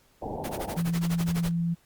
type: low-pass noise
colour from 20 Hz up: white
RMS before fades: -34 dBFS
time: 0.22-0.77 s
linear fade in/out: 2 ms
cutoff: 900 Hz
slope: 96 dB/octave
type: noise with tremolo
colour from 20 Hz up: pink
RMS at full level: -34 dBFS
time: 0.44-1.51 s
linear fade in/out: 0 ms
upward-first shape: sine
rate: 12 Hz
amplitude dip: 95%
type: tone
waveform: sine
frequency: 169.2 Hz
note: E3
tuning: 45 cents sharp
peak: -24 dBFS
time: 0.76-1.75 s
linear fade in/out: 20 ms
effects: pink hiss -63 dBFS RMS until 1.85 s + Opus 48 kbps